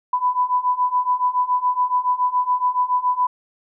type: beating tone pair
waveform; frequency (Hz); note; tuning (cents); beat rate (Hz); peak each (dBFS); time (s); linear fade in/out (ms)
sine; 992 / 999.1; B5 / B5; +7 / +20; 7.1; -21 / -19; 0.13-3.27; 5
effects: none